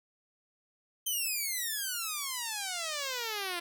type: exponential sweep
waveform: 5% pulse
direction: down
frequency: 3136 to 338.3 Hz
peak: -22 dBFS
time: 1.06-3.6 s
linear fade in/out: 10 ms
effects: none